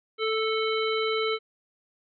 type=harmonic tone; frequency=440 Hz; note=A4; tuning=in tune; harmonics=1 / 3 / 5 / 7 / 9; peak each=-26 / -31 / -33 / -34 / -36 dBFS; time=0.18-1.39 s; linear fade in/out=50 ms; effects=none